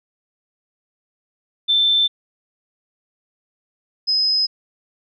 sine tone pair in turn, 3546 / 5069 Hz, A7 / D#8, +13 / +31 cents, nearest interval tritone, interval 618 cents, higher second, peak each -13 / -15 dBFS, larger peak first, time 1.68-2.08 / 4.07-4.47 s, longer neither, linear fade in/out 20 ms, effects none

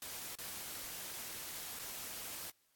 white noise with dropouts, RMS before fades -45 dBFS, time 0.02-2.5 s, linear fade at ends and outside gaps 1 ms, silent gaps 0.353-0.386 / 1.79-1.795 s, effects white hiss -75 dBFS RMS until 2.75 s + AAC 64 kbps

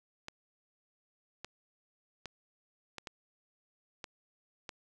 clicks, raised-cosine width 0.2 ms, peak -24 dBFS, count 7, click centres 0.284 / 1.446 / 2.257 / 2.983 / 3.072 / 4.042 / 4.692 s, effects none

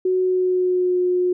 sine tone with pitch glide, 370 to 360.9 Hz, F#4 to F#4, 0 to -43 cents, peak -16 dBFS, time 0.05-1.33 s, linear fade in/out 5 ms, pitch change -43 cents, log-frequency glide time 0.21-1 s, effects none

